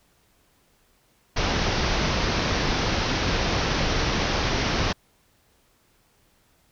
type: low-pass noise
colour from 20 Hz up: pink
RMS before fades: -24 dBFS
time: 1.36-4.93 s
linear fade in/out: 10 ms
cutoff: 6000 Hz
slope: 96 dB/octave
effects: pink hiss -63 dBFS RMS until 6.71 s